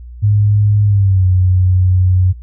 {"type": "tone with pitch glide", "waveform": "sine", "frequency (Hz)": [103.83, 91.97], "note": ["G#2", "F#2"], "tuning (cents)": [0, -10], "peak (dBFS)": -8, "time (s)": [0.22, 2.33], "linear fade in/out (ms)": 20, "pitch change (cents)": -210, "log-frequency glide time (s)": [0.84, 1.27], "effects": ["noise-tail reverb RT60 0.1 s tail -23 dB re dry", "added 60 Hz sine -29 dBFS peak until 2.42 s"]}